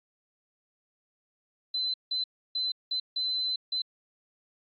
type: tone bursts at uneven times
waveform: sine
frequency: 4045 Hz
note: B7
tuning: 41 cents sharp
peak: -27 dBFS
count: 6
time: 1.74-1.94 / 2.11-2.24 / 2.55-2.72 / 2.91-3 / 3.16-3.56 / 3.72-3.82 s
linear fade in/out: 5 ms
effects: AAC 64 kbps